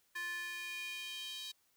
square tone with high-pass filter sweep, 349.2 Hz, F4, in tune, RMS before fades -43 dBFS, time 0.15-1.52 s, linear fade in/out 10 ms, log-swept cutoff 1600 to 3700 Hz, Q 4.1, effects white hiss -74 dBFS RMS until 1.76 s

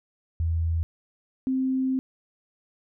sine tone pair in turn, 82.41 / 261.6 Hz, E2 / C4, 0 / 0 cents, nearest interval octave + minor sixth, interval 2000 cents, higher second, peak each -22 dBFS, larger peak neither, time 0.4-0.83 / 1.47-1.99 s, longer second, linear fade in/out 0 ms, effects none

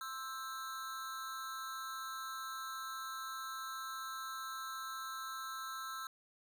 square tone with amplitude modulation, 1318.5 Hz, E6, in tune, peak -38 dBFS, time 0.01-6.07 s, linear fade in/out 2 ms, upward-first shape sine, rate 265 Hz, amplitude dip 95%, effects none

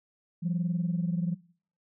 sine tone pair together, 169.72 / 190.5 Hz, F3 / G3, -49 / -49 cents, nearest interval major second, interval 200 cents, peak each -27 / -32 dBFS, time 0.42-1.35 s, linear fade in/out 20 ms, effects noise-tail reverb RT60 0.5 s tail -21 dB re dry + tanh soft clip ceiling -20 dBFS

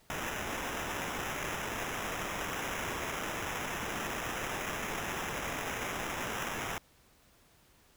white noise with sample-and-hold, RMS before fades -37 dBFS, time 0.1-6.78 s, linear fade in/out 0 ms, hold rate 4410 Hz, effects pink hiss -64 dBFS RMS until 7.96 s

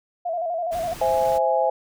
sine tone with vibrato, 680 Hz, F5, 46 cents flat, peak -23 dBFS, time 0.25-0.94 s, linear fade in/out 10 ms, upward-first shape square, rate 12 Hz, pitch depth 67 cents each way
pink noise, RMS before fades -38 dBFS, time 0.71-1.39 s, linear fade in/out 20 ms
sine chord, C augmented, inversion none, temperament equal, 523.3 / 659.3 / 830.6 Hz, C5 / E5 / G#5, 0 / 0 / 0 cents, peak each -22 dBFS, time 1.01-1.7 s, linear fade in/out 5 ms
effects none

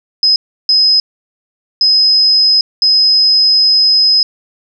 sine tone bursts at uneven times, 5070 Hz, D#8, 32 cents sharp, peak -6 dBFS, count 4, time 0.23-0.36 / 0.69-1 / 1.81-2.61 / 2.82-4.23 s, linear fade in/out 2 ms, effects none

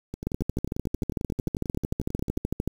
two click trains, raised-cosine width 3 ms, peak -20 / -13 dBFS, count 26 / 33, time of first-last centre 0.14-2.372 / 0.27-2.676 s, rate 11.2 / 13.3 Hz, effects 7-bit

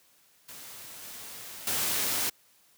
white noise with level steps, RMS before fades -45 / -43 / -29 dBFS, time 0.48-2.3 s, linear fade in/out 10 ms, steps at 1.02 / 1.67 s, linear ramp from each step 2 ms, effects white hiss -63 dBFS RMS until 2.77 s + high-pass 60 Hz 12 dB/octave

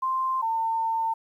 sine tone pair in turn, 1046.5 / 902.3 Hz, C6 / A5, 0 / +43 cents, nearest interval minor third, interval 257 cents, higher first, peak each -23 dBFS, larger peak neither, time 0.02-0.42 / 0.42-1.14 s, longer second, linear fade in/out 10 ms, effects 10-bit

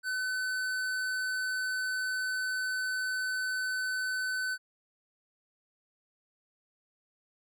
triangle tone with hard clipping, 1513 Hz, F#6, 38 cents sharp, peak -32 dBFS, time 0.03-4.58 s, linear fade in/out 50 ms, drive 17 dB, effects none

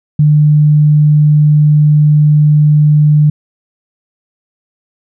sine tone, 150 Hz, D3, 37 cents sharp, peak -4 dBFS, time 0.19-3.3 s, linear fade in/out 5 ms, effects none

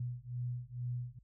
sine beating tone pair, 121.6 / 123.8 Hz, B2 / B2, -26 / +5 cents, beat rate 2.2 Hz, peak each -40 / -40 dBFS, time 0-1.19 s, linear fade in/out 5 ms, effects added 50 Hz sine -62 dBFS peak until 1.23 s

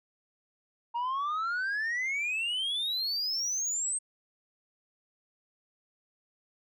sine exponential sweep, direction up, 929 to 8450 Hz, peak -26 dBFS, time 0.94-3.99 s, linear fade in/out 20 ms, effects tanh soft clip ceiling -28 dBFS

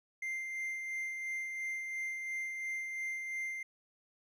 triangle tone with tremolo, 2093 Hz, C7, in tune, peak -33 dBFS, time 0.22-3.63 s, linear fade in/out 5 ms, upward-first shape sine, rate 2.9 Hz, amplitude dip 35%, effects none

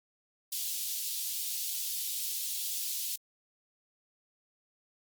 white high-pass noise, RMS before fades -35 dBFS, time 0.52-3.16 s, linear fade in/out 5 ms, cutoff 3200 Hz, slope 24 dB/octave, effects Opus 32 kbps

